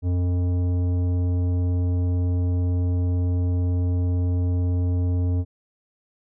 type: tone with tanh clipping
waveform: sine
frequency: 89.1 Hz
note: F2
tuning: 35 cents sharp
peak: -21 dBFS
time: 0.02-5.45 s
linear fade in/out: 50 ms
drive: 12 dB
effects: none